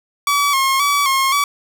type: tone with vibrato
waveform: sawtooth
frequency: 1108.7 Hz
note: C#6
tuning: in tune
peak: -10 dBFS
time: 0.27-1.44 s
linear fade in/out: 2 ms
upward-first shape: square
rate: 1.9 Hz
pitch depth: 53 cents each way
effects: none